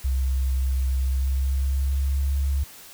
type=tone with pitch glide; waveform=sine; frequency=65.41 to 69.26 Hz; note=C2 to C#2; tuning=0 to -1 cents; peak=-20 dBFS; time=0.04-2.64 s; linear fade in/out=10 ms; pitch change=+99 cents; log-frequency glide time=0.99-2.3 s; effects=white hiss -45 dBFS RMS until 2.93 s